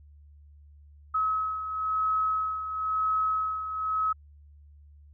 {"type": "beating tone pair", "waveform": "sine", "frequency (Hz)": [1282, 1282.99], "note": ["E6", "E6"], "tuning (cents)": [-49, -47], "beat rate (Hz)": 0.99, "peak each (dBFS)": [-26, -33], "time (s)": [1.14, 4.13], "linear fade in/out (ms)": 10, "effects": ["added 73 Hz sine -50 dBFS peak until 5.13 s"]}